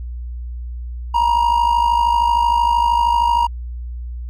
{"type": "tone with amplitude modulation", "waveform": "triangle", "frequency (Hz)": 946, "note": "A#5", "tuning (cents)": 25, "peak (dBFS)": -8, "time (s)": [1.14, 3.47], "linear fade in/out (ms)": 10, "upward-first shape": "sine", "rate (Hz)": 53, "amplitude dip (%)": 65, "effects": ["added 60 Hz sine -25 dBFS peak until 4.29 s"]}